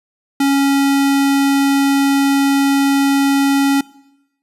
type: tone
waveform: square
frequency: 277.2 Hz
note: C#4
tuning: in tune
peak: -12 dBFS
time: 0.4-3.81 s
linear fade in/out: 5 ms
effects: noise-tail reverb RT60 0.9 s tail -22 dB re dry + resampled to 32000 Hz